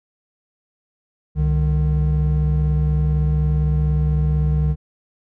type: tone pair together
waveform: triangle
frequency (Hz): 67.5 / 151.63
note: C#2 / D#3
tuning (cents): -45 / -44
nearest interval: octave + major second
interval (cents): 1401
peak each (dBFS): -16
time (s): 1.35-4.76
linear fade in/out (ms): 50
effects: none